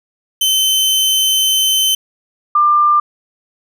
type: tone pair in turn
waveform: sawtooth / sine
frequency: 3070 / 1193.3 Hz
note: G7 / D6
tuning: -37 / +27 cents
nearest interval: octave + major third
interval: 1636 cents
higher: first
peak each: -8 dBFS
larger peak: neither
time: 0.41-1.95 / 2.55-3 s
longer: first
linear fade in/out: 5 ms
effects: none